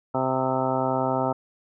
harmonic tone with a mistuned harmonic, 130.81 Hz, C3, in tune, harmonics 1 / 2 / 3 / 4 / 5 / 6 / 7 / 8 / 9 / 10, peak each -32 / -29 / -32 / -30 / -28 / -30 / -29 / -40 / -39 / -33 dBFS, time 0.14-1.33 s, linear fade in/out 10 ms, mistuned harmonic 9, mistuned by +46 cents, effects none

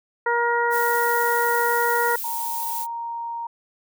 harmonic tone, 473.3 Hz, A#4, 26 cents sharp, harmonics 1 / 2 / 3 / 4, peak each -24 / -22 / -25 / -27 dBFS, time 0.26-2.16 s, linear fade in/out 5 ms
violet noise, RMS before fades -30 dBFS, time 0.7-2.87 s, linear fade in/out 50 ms
sine tone, 932.3 Hz, A#5, in tune, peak -27 dBFS, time 2.24-3.47 s, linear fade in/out 5 ms
effects none

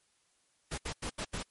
pink noise bursts at uneven times, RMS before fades -37 dBFS, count 5, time 0.71-0.78 / 0.85-0.93 / 1.02-1.1 / 1.18-1.25 / 1.33-1.43 s, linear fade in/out 10 ms, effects white hiss -72 dBFS RMS until 1.5 s + MP3 48 kbps

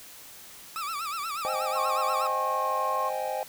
40% pulse tone with vibrato, 1244.5 Hz, D#6, in tune, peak -30 dBFS, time 0.76-2.27 s, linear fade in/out 0 ms, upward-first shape sine, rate 8.3 Hz, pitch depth 150 cents each way
triangle chord, Ab major seventh, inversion first, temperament equal with one note detuned, 523.3 / 622.3 / 778.6 / 830.6 Hz, C5 / Eb5 / G5 / Ab5, 0 / 0 / -12 / 0 cents, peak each -32 dBFS, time 1.45-3.43 s, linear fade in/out 0 ms
sine tone with pitch glide, 1083 to 1074.3 Hz, C#6 to C6, -41 to +45 cents, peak -27 dBFS, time 1.75-3.1 s, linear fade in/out 20 ms, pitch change -14 cents, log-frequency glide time 2.56-2.73 s
effects white hiss -47 dBFS RMS until 3.48 s

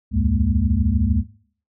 sine tone cluster, 69.7 / 82.7 / 102.6 / 207.8 / 234.6 Hz, C#2 / E2 / G#2 / G#3 / A#3, +10 / +6 / -21 / +1 / +11 cents, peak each -21 / -22 / -24 / -23 / -25 dBFS, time 0.11-1.24 s, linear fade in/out 50 ms, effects noise-tail reverb RT60 0.5 s tail -17 dB re dry

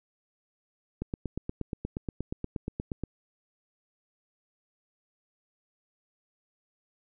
click train, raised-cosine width 3 ms, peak -19 dBFS, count 18, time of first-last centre 1.02-3.037 s, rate 8.43 Hz, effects none

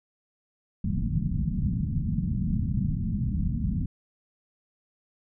white low-pass noise, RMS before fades -27 dBFS, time 0.84-3.86 s, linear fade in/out 5 ms, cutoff 220 Hz, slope 48 dB/octave, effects none

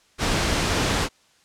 pink noise, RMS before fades -22 dBFS, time 0.18-1.09 s, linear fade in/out 50 ms, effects white hiss -59 dBFS RMS until 1.44 s + low-pass 7000 Hz 12 dB/octave

